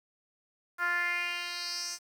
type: tone with band-pass filter sweep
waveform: 10% pulse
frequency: 349.7 Hz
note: F4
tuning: 2 cents sharp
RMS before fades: -33 dBFS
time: 0.78-1.99 s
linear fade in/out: 50 ms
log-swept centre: 1400 to 6800 Hz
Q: 3.6
effects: 9-bit